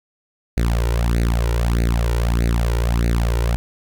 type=tone with flanger; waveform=sawtooth; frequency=58 Hz; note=A#1; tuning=8 cents flat; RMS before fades=-18 dBFS; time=0.57-3.56 s; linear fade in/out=0 ms; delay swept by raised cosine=0.46 to 2.16 ms; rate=1.6 Hz; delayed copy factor=+0.9; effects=none